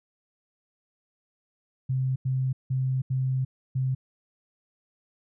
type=tone bursts at uneven times; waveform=sine; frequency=130.7 Hz; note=C3; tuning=1 cent flat; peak=-23 dBFS; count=5; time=1.89-2.16 / 2.25-2.53 / 2.7-3.02 / 3.1-3.45 / 3.75-3.95 s; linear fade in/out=10 ms; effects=none